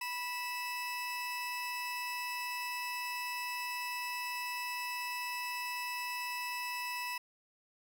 30% pulse tone pair together, 982.1 / 2622 Hz, B5 / E7, -10 / -10 cents, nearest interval octave + perfect fourth, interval 1700 cents, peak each -36 / -37 dBFS, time 0.01-7.18 s, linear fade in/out 5 ms, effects none

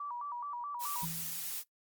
sine tone with vibrato, 1055 Hz, C6, 14 cents sharp, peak -37 dBFS, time 0-1.05 s, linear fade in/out 5 ms, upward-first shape square, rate 4.7 Hz, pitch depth 160 cents each way
blue noise, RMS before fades -39 dBFS, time 0.79-1.64 s, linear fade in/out 50 ms
sine tone with exponential decay, 164.4 Hz, E3, 4 cents flat, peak -36 dBFS, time 1.03-1.59 s, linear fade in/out 2 ms, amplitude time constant 120 ms
effects noise-tail reverb RT60 0.1 s tail -18 dB re dry + Opus 24 kbps

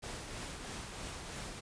pink noise with tremolo, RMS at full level -42 dBFS, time 0.02-1.61 s, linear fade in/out 20 ms, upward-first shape triangle, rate 3.1 Hz, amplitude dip 40%, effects resampled to 22050 Hz

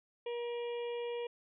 harmonic tone, 476.1 Hz, A#4, 37 cents sharp, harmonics 1 / 2 / 4 / 5 / 6 / 7, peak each -36 / -48 / -57 / -52 / -53 / -56 dBFS, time 0.26-1.27 s, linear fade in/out 5 ms, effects none

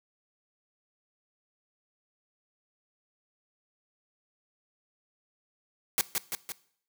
white noise with echo, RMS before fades -25 dBFS, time 5.98-6.01 s, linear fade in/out 0 ms, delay 170 ms, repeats 3, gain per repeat -4 dB, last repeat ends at 6.52 s, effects noise-tail reverb RT60 0.6 s tail -19 dB re dry + high-pass 60 Hz 12 dB/octave

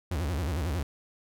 40% pulse tone with vibrato, 79.4 Hz, D#2, 36 cents sharp, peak -27 dBFS, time 0.11-0.83 s, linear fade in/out 5 ms, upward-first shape sine, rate 11 Hz, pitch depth 260 cents each way, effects none

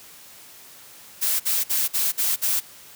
blue noise bursts, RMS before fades -22 dBFS, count 6, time 1.21-2.605 s, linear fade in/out 20 ms, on 190 ms, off 51 ms, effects white hiss -46 dBFS RMS until 2.95 s + high-pass 60 Hz 12 dB/octave

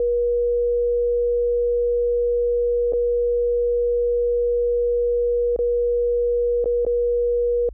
sine tone with dropouts, 480 Hz, B4, 49 cents flat, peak -17 dBFS, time 0-7.69 s, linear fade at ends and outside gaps 2 ms, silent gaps 2.924-2.933 / 5.563-5.589 / 6.643-6.657 / 6.85-6.865 s, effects added 50 Hz sine -35 dBFS peak until 7.73 s

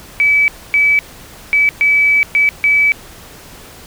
sine tone bursts at uneven times, 2295 Hz, D7, 40 cents flat, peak -8 dBFS, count 6, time 0.2-0.48 / 0.74-0.99 / 1.53-1.69 / 1.81-2.23 / 2.35-2.49 / 2.64-2.92 s, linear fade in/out 0 ms, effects pink hiss -37 dBFS RMS until 3.86 s

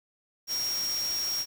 sine tone in noise, 5588 Hz, F8, in tune, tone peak -28 dBFS, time 0.47-1.46 s, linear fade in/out 50 ms, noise white, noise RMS -38 dBFS, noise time 0.47-1.46 s, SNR +7 dB, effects none

